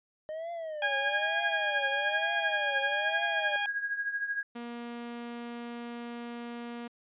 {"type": "tone with vibrato", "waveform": "triangle", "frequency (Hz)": 612, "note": "D#5", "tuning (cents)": -29, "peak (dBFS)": -33, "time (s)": [0.29, 3.56], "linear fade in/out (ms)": 0, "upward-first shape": "triangle", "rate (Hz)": 1.1, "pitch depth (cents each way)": 210}
{"type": "harmonic tone", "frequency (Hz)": 816, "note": "G#5", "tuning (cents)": -31, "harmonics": [1, 2, 3, 4], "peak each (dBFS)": [-34, -36, -37, -37], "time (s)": [0.82, 3.66], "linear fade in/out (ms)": 2}
{"type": "tone with tremolo", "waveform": "sine", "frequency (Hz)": 1642, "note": "G#6", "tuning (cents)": -20, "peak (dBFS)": -27, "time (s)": [0.83, 4.43], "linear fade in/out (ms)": 2, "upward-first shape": "triangle", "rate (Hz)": 13, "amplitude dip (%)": 75}
{"type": "tone", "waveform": "sawtooth", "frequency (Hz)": 237.4, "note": "A#3", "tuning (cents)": 32, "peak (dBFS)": -34, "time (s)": [4.55, 6.88], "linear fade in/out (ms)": 10}
{"effects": ["resampled to 8000 Hz"]}